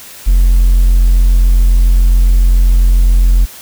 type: tone with hard clipping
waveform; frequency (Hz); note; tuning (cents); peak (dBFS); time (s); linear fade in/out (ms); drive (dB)
triangle; 43.65; F1; 0; -5; 0.26-3.46; 20; 4
effects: white hiss -33 dBFS RMS until 3.61 s